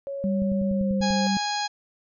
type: tone with pitch glide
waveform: sine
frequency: 554.4 to 528.4 Hz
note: C#5 to C5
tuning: 0 to +17 cents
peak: -29 dBFS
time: 0.07-1.27 s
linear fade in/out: 0 ms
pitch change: -83 cents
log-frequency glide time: 0.67-0.94 s
type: tone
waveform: sine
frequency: 196 Hz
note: G3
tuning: in tune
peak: -22 dBFS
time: 0.24-1.37 s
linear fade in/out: 0 ms
type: click train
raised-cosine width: 5 ms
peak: -23 dBFS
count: 8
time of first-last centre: 0.42-1.106 s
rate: 10.2 Hz
type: harmonic tone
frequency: 827 Hz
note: G#5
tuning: 8 cents flat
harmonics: 1 / 2 / 3 / 4 / 5 / 6 / 7 / 8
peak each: -27 / -34 / -38 / -37 / -33 / -35 / -47 / -37 dBFS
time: 1.01-1.68 s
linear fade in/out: 20 ms
effects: none